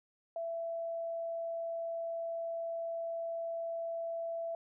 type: tone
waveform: sine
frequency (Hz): 667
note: E5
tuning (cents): +20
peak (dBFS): -35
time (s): 0.36-4.55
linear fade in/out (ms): 2
effects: none